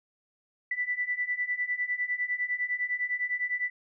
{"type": "beating tone pair", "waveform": "sine", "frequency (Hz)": [1972, 1981.9], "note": ["B6", "B6"], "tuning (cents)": [-3, 6], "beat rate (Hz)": 9.9, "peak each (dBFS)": [-32, -30], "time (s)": [0.71, 3.7], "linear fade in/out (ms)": 5, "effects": []}